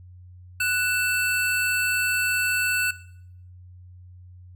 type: tone pair together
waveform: square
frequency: 1480 / 2657 Hz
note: F#6 / E7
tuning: 0 / +13 cents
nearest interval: minor seventh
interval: 1013 cents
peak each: -25 dBFS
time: 0.6-2.91 s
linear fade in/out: 5 ms
effects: noise-tail reverb RT60 0.7 s tail -18 dB re dry + added 90 Hz sine -43 dBFS peak until 4.55 s